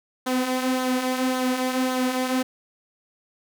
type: tone with flanger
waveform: sawtooth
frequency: 255.9 Hz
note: C4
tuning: 38 cents flat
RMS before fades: -24 dBFS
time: 0.26-2.43 s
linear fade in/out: 10 ms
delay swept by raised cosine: 0.38 to 4.68 ms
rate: 1.8 Hz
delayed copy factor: -0.5
effects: none